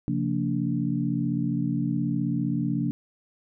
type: tone cluster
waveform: sine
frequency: 135.1 / 173.9 / 229.6 / 289.1 Hz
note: C#3 / F3 / A#3 / D4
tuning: -44 / -7 / -26 / -27 cents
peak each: -29 dBFS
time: 0.08-2.91 s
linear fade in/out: 0 ms
effects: none

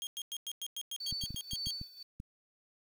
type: tone bursts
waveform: sawtooth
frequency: 3245 Hz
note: G#7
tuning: 41 cents flat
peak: -34 dBFS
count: 12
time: 0.02-1.708 s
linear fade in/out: 0 ms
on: 49 ms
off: 100 ms
type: tone with tremolo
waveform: sine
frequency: 4510 Hz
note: C#8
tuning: 29 cents sharp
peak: -35 dBFS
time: 1-2.03 s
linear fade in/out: 5 ms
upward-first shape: sine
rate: 1.9 Hz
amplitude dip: 90%
type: clicks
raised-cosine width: 5 ms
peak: -30 dBFS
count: 8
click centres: 1.126 / 1.238 / 1.306 / 1.345 / 1.534 / 1.67 / 1.814 / 2.201 s
effects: 10-bit

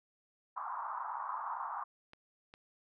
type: band-pass noise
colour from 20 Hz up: white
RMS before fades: -40 dBFS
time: 0.56-1.84 s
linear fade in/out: 10 ms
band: 840 to 1200 Hz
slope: 48 dB/octave
type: clicks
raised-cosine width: 0.3 ms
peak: -36 dBFS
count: 2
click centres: 2.134 / 2.539 s
effects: none

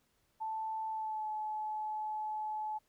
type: tone with pitch glide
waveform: sine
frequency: 880 to 858.4 Hz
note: A5 to A5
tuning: 0 to -43 cents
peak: -35 dBFS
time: 0.4-2.79 s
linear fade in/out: 20 ms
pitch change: -43 cents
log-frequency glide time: 0.89-1.29 s
effects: pink hiss -75 dBFS RMS until 2.88 s

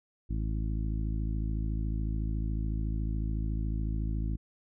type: harmonic tone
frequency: 53.9 Hz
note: A1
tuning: 35 cents flat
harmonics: 1 / 2 / 3 / 4 / 5 / 6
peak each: -30 / -36 / -40 / -42 / -44 / -46 dBFS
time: 0.29-4.37 s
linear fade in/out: 20 ms
effects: none

